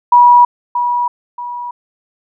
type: tone with echo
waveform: sine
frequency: 969 Hz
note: B5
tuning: 33 cents flat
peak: -3 dBFS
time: 0.12-0.45 s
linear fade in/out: 5 ms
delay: 630 ms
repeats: 2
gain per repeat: -9 dB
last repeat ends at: 1.71 s
effects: none